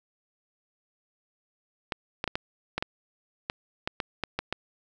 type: clicks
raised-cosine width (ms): 0.3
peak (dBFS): -12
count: 12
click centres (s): 1.922 / 2.241 / 2.277 / 2.355 / 2.78 / 2.825 / 3.499 / 3.875 / 4.002 / 4.237 / 4.39 / 4.526
effects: none